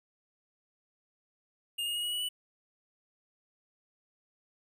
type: tone with pitch steps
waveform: square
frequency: 2830 / 2856 / 2883 / 2910 / 2937 / 2964 Hz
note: F7 / F7 / F#7 / F#7 / F#7 / F#7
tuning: +22 / +38 / -46 / -29 / -13 / +2 cents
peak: -32 dBFS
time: 1.78-2.29 s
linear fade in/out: 10 ms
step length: 85 ms
effects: none